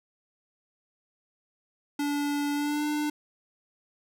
square tone with pitch glide, 288.9 to 298.4 Hz, D4 to D4, -28 to +28 cents, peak -27 dBFS, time 1.99-3.1 s, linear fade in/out 5 ms, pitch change +56 cents, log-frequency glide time 2.53-2.85 s, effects none

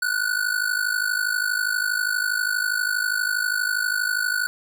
square ring-modulated tone, 1480 Hz, F#6, in tune, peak -19 dBFS, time 0.02-4.47 s, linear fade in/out 0 ms, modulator 26.2 Hz, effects none

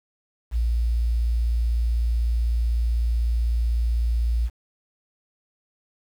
sine tone with quantisation, 58 Hz, A#1, 8 cents flat, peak -19 dBFS, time 0.51-4.5 s, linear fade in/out 50 ms, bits 8, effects none

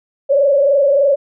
sine tone with frequency modulation, 561 Hz, C#5, 21 cents sharp, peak -9 dBFS, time 0.29-1.16 s, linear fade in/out 20 ms, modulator 23.3 Hz, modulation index 1.1, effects none

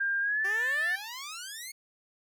sine tone with pitch glide, 1600 to 1765.1 Hz, G6 to A6, +35 to +5 cents, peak -26 dBFS, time 0-0.96 s, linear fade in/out 10 ms, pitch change +170 cents, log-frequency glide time 0.21-0.44 s
10% pulse exponential sweep, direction up, 376.4 to 2217 Hz, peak -30 dBFS, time 0.44-1.72 s, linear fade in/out 10 ms
effects none

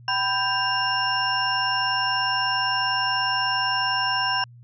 sine tone cluster, 772 / 997 / 1581 / 2805 / 5400 Hz, G5 / B5 / G6 / F7 / E8, -27 / +16 / +14 / +7 / +41 cents, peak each -29 / -26 / -27 / -28 / -27 dBFS, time 0.08-4.44 s, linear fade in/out 2 ms, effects added 120 Hz sine -44 dBFS peak until 4.63 s

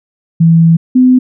sine tone pair in turn, 165.1 / 254.1 Hz, E3 / B3, +3 / +49 cents, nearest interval perfect fifth, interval 746 cents, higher second, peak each -3 dBFS, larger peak neither, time 0.4-0.77 / 0.95-1.19 s, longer first, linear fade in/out 10 ms, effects none

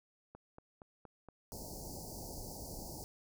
click train, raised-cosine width 1 ms, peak -37 dBFS, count 6, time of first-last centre 0.35-1.521 s, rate 4.27 Hz
pink band-stop noise, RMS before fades -46 dBFS, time 1.52-3.04 s, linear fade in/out 0 ms, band 910 to 4500 Hz, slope 96 dB/octave
effects none

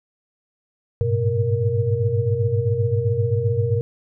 sine tone cluster, 100 / 107.7 / 122.8 / 468.7 Hz, G2 / A2 / B2 / A#4, +35 / -37 / -9 / +9 cents, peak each -23 dBFS, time 1.01-3.81 s, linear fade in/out 0 ms, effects none

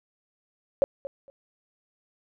sine tone with echo, 551 Hz, C#5, 11 cents flat, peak -16 dBFS, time 0.82-0.84 s, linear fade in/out 0 ms, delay 230 ms, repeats 2, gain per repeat -15 dB, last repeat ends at 1.3 s, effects none

